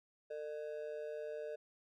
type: ring-modulated tone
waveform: triangle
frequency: 527 Hz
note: C5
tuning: 12 cents sharp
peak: -36 dBFS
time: 0.3-1.56 s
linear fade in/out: 10 ms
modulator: 76 Hz
effects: none